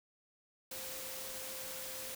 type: tone in noise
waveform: sine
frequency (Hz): 523.3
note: C5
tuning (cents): 0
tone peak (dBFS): -51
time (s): 0.71-2.15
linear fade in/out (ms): 5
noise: white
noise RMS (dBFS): -44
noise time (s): 0.71-2.15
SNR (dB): -10
effects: none